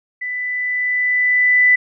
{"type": "tone with level ramp", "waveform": "sine", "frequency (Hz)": 1991, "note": "B6", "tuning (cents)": 14, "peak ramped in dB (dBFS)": [-22, -8], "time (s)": [0.21, 1.76], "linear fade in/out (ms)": 10, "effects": []}